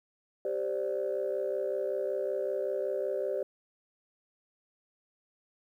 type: chord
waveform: sine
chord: G suspended fourth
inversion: none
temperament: just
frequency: 392 / 522.7 / 588 Hz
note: G4 / C5 / D5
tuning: 0 / -2 / +2 cents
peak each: -33 dBFS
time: 0.45-3.43 s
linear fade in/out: 2 ms
effects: tanh soft clip ceiling -22 dBFS + 11-bit